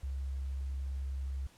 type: tone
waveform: sine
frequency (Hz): 67.5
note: C#2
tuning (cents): -45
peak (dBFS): -34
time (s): 0.03-1.47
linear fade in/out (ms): 5
effects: pink hiss -62 dBFS RMS until 1.57 s + low-pass 11000 Hz 12 dB/octave